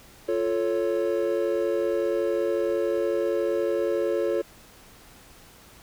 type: chord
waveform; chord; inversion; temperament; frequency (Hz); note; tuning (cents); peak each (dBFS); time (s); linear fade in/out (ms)
triangle; F augmented; none; equal; 349.2 / 440 / 554.4; F4 / A4 / C#5; 0 / 0 / 0; -25; 0.28-4.42; 10
effects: pink hiss -51 dBFS RMS until 5.82 s